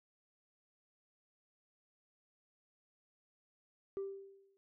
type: tone with exponential decay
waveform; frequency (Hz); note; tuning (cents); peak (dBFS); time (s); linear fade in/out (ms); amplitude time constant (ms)
sine; 392; G4; 0; -33; 3.97-4.57; 0; 130
effects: tanh soft clip ceiling -35 dBFS